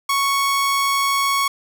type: tone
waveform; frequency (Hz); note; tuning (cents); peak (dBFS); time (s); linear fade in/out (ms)
sawtooth; 1108.7; C#6; 0; -13; 0.09-1.48; 5
effects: none